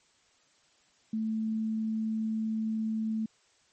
sine tone, 220 Hz, A3, in tune, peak -28 dBFS, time 1.13-3.26 s, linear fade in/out 5 ms, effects white hiss -66 dBFS RMS until 3.72 s + MP3 32 kbps

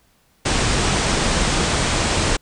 pink low-pass noise, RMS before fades -19 dBFS, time 0.45-2.37 s, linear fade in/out 10 ms, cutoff 9100 Hz, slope 96 dB/octave, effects pink hiss -59 dBFS RMS until 2.41 s

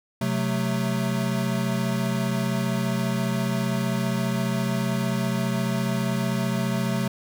square chord, F# diminished, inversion second, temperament equal, 130.81 / 185 / 220 Hz, C3 / F#3 / A3, 0 / 0 / 0 cents, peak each -28 dBFS, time 0.21-7.08 s, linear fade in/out 5 ms, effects none

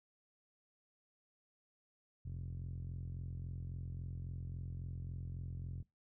5% pulse tone with low-pass filter, 43.65 Hz, F1, in tune, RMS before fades -44 dBFS, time 2.25-5.83 s, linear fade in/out 10 ms, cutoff 110 Hz, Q 3.5, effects noise-tail reverb RT60 0.2 s tail -22 dB re dry

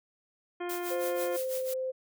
harmonic tone, 352.2 Hz, F4, 15 cents sharp, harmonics 1 / 2 / 3 / 4 / 5 / 6 / 7 / 9, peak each -34 / -40 / -44 / -46 / -48 / -50 / -51 / -53 dBFS, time 0.6-1.37 s, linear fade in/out 10 ms
blue noise with tremolo, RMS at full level -38 dBFS, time 0.69-1.74 s, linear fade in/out 5 ms, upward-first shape sine, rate 6.1 Hz, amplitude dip 80%
sine tone with pitch glide, 522 to 518.7 Hz, C5 to C5, -4 to -15 cents, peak -30 dBFS, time 0.9-1.92 s, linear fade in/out 20 ms, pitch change -11 cents, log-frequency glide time 1.23-1.55 s
effects none

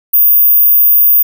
sine tone, 14917 Hz, A#9, in tune, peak -4 dBFS, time 0.13-1.23 s, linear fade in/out 10 ms, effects none

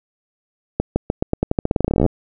accelerating click train, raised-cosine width 2 ms, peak -3 dBFS, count 24, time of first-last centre 0.8-2.063 s, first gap 160 ms, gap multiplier 0.88, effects none

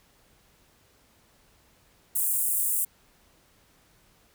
pink high-pass noise, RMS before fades -26 dBFS, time 2.15-2.85 s, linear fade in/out 10 ms, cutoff 8300 Hz, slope 48 dB/octave, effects pink hiss -62 dBFS RMS until 4.34 s

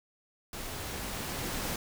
pink noise with level ramp, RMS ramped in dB -40 to -34 dBFS, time 0.53-1.76 s, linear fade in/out 2 ms, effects none

